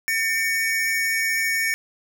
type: tone pair together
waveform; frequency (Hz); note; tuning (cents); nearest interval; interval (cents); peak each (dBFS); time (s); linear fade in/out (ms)
square; 1804 / 2251; A6 / C#7; +43 / +26; major third; 383; -24; 0.08-1.74; 0
effects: none